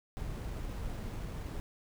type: noise with sample-and-hold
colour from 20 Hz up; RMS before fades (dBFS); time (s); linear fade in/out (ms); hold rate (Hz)
brown; -39; 0.17-1.6; 0; 8820
effects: none